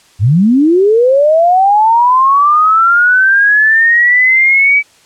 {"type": "linear sweep", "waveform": "sine", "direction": "up", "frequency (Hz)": [87.31, 2300], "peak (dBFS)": -5, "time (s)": [0.19, 4.83], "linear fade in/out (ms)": 50, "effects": ["white hiss -46 dBFS RMS until 5.05 s", "low-pass 8000 Hz 12 dB/octave"]}